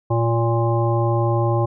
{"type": "harmonic tone with a mistuned harmonic", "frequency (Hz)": 116.54, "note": "A#2", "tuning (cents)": 0, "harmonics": [1, 3, 5, 7, 9], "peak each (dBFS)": [-18, -23, -25, -26, -28], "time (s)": [0.1, 1.66], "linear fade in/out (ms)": 10, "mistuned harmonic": 5, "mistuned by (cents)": -19, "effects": []}